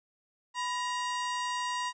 harmonic tone with a mistuned harmonic, 943 Hz, A#5, 20 cents sharp, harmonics 1 / 2 / 3 / 4 / 5 / 6 / 7 / 8 / 9, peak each -32 / -38 / -42 / -44 / -46 / -48 / -49 / -50 / -51 dBFS, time 0.54-1.93 s, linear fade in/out 50 ms, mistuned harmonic 1, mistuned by +92 cents, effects none

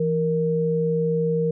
sine tone pair together, 165.88 / 466.2 Hz, E3 / A#4, +11 / 0 cents, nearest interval octave + tritone, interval 1789 cents, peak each -23 / -21 dBFS, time 0-1.51 s, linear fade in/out 5 ms, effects none

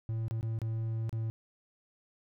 triangle tone with dropouts, 112.3 Hz, A2, 36 cents sharp, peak -29 dBFS, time 0.09-1.3 s, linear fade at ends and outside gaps 0 ms, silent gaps 0.282-0.31 / 0.41-0.429 / 0.589-0.617 / 1.094-1.128 s, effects none

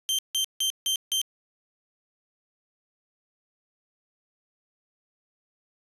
sawtooth tone bursts, 3136 Hz, G7, in tune, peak -20 dBFS, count 5, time 0.09-1.215 s, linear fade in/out 0 ms, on 97 ms, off 160 ms, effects resampled to 32000 Hz

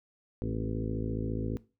harmonic tone with a mistuned harmonic, 54.6 Hz, A1, 13 cents flat, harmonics 1 / 2 / 3 / 4 / 5 / 6 / 7 / 8 / 9, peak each -37 / -35 / -41 / -38 / -38 / -44 / -41 / -44 / -44 dBFS, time 0.42-1.57 s, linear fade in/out 0 ms, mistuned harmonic 4, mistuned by +51 cents, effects noise-tail reverb RT60 0.3 s tail -19 dB re dry

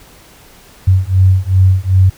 sine beating tone pair, 92.7 / 95.3 Hz, F#2 / G2, +4 / -48 cents, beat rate 2.6 Hz, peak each -10 dBFS, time 0.87-2.1 s, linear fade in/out 10 ms, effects pink hiss -42 dBFS RMS until 2.17 s

